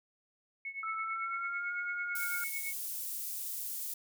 sine tone with tremolo, 2200 Hz, C#7, 14 cents flat, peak -35 dBFS, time 0.65-2.73 s, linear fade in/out 2 ms, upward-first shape triangle, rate 9 Hz, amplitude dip 90%
sine tone with pitch glide, 1318.5 to 1421.3 Hz, E6 to F6, 0 to +30 cents, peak -35 dBFS, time 0.83-2.44 s, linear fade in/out 2 ms, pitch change +130 cents, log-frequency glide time 0.99-1.73 s
pink high-pass noise, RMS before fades -39 dBFS, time 2.15-3.94 s, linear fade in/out 5 ms, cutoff 12000 Hz, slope 12 dB/octave
effects none

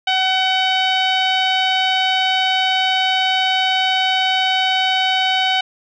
sawtooth tone with low-pass filter, 754 Hz, F#5, 32 cents sharp, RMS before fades -17 dBFS, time 0.07-5.61 s, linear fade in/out 5 ms, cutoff 3300 Hz, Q 5.9, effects none

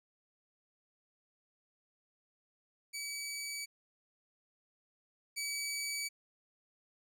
15% pulse tone pair in turn, 2284 / 2284 Hz, D7 / D7, -49 / -49 cents, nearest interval unison, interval 0 cents, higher neither, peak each -32 / -29 dBFS, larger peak second, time 2.93-3.66 / 5.36-6.09 s, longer neither, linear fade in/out 20 ms, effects none

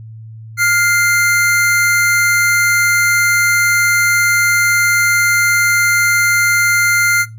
square tone pair together, 1409.1 / 2087 Hz, F6 / C7, +15 / -5 cents, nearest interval perfect fifth, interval 680 cents, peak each -14 dBFS, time 0.57-7.26 s, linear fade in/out 50 ms, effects noise-tail reverb RT60 0.2 s tail -17 dB re dry + added 111 Hz sine -30 dBFS peak until 7.38 s

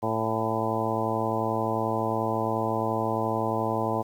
harmonic tone with a mistuned harmonic, 111.4 Hz, A2, 22 cents sharp, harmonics 1 / 2 / 3 / 4 / 5 / 6 / 7 / 8 / 9, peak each -33 / -33 / -33 / -33 / -33 / -33 / -33 / -33 / -33 dBFS, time 0.02-4.03 s, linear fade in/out 20 ms, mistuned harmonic 8, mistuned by -33 cents, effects 9-bit

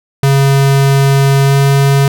square tone with pitch glide, 137.7 to 138.66 Hz, C#3 to C#3, -11 to +1 cents, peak -7 dBFS, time 0.23-2.08 s, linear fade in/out 2 ms, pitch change +12 cents, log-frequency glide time 1.44-1.55 s, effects none

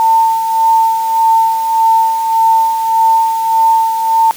sine tone with tremolo, 899 Hz, A5, 37 cents sharp, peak -5 dBFS, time 0-4.31 s, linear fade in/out 0 ms, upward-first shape sine, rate 1.7 Hz, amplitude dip 55%, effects white hiss -32 dBFS RMS until 4.36 s + MP3 96 kbps

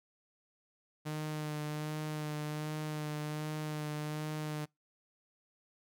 sawtooth tone with vibrato, 152.1 Hz, D#3, 39 cents flat, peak -32 dBFS, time 1.05-4.66 s, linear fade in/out 20 ms, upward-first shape sine, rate 1.3 Hz, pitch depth 19 cents each way, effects noise-tail reverb RT60 0.2 s tail -26 dB re dry

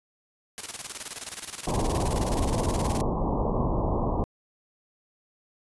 white noise with tremolo, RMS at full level -34 dBFS, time 0.58-3.01 s, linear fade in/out 0 ms, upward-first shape square, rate 19 Hz, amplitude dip 70%
pink low-pass noise, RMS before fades -26 dBFS, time 1.67-4.24 s, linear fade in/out 0 ms, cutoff 1100 Hz, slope 96 dB/octave
effects resampled to 24000 Hz

